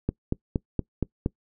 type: click train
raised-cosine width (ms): 3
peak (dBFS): -11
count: 6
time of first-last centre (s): 0.09-1.261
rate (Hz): 4.27
effects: noise-tail reverb RT60 0.1 s tail -23 dB re dry